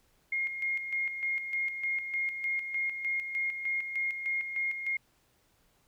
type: tone with tremolo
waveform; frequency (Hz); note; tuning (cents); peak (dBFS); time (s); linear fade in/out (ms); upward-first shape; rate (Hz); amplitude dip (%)
sine; 2139; C7; +38; -28; 0.32-4.97; 5; square; 3.3; 55
effects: pink hiss -69 dBFS RMS until 5.87 s